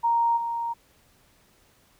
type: tone with level steps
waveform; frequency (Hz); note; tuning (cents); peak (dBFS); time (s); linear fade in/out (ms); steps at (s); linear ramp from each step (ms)
sine; 932.3; A#5; 0; -19 / -26; 0.03-0.74; 20; 0.36; 20
effects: pink hiss -61 dBFS RMS until 1.99 s